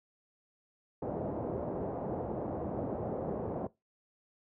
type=low-pass noise; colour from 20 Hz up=white; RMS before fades=-36 dBFS; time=1.02-3.67 s; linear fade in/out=5 ms; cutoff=660 Hz; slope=24 dB/octave; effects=noise-tail reverb RT60 0.2 s tail -20 dB re dry + high-pass 80 Hz 12 dB/octave